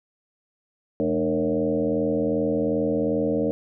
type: tone with frequency modulation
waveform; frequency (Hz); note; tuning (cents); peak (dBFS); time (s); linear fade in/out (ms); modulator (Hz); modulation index
sine; 380.3; F#4; +48; -20; 1-3.51; 0; 82.6; 2.4
effects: none